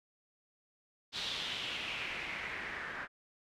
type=noise with low-pass filter sweep; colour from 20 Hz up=white; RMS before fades=-40 dBFS; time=1.12-3.08 s; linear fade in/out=50 ms; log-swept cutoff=3900 to 1600 Hz; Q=3.5; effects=none